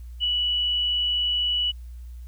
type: tone with ADSR envelope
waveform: sine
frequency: 2948 Hz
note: F#7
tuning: 7 cents flat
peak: -19 dBFS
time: 0.2-1.72 s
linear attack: 39 ms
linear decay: 7 ms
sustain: -2 dB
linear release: 20 ms
effects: added 60 Hz sine -36 dBFS peak until 2.27 s + white hiss -63 dBFS RMS until 2.27 s